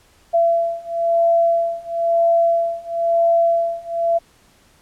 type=beating tone pair; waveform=sine; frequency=674 / 675 Hz; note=E5 / E5; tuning=+38 / +41 cents; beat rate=1 Hz; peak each=-18 / -17 dBFS; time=0.33-4.19 s; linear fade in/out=20 ms; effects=pink hiss -54 dBFS RMS until 4.81 s + low-pass 12000 Hz 12 dB/octave